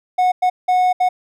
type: tone bursts at uneven times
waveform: triangle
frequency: 732 Hz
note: F#5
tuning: 19 cents flat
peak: -10 dBFS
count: 4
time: 0.18-0.32 / 0.42-0.5 / 0.68-0.93 / 1-1.09 s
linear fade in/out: 10 ms
effects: none